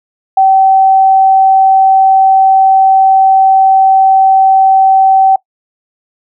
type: tone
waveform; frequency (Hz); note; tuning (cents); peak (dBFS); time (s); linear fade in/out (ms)
sine; 769; G5; -33; -3; 0.37-5.36; 5
effects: noise-tail reverb RT60 0.1 s tail -22 dB re dry